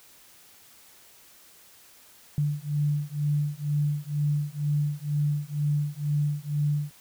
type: beating tone pair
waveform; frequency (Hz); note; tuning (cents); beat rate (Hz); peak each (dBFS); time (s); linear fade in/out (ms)
sine; 146 / 148.1; D3 / D3; -10 / +15; 2.1; -27; 2.38-6.91; 0
effects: white hiss -54 dBFS RMS until 7 s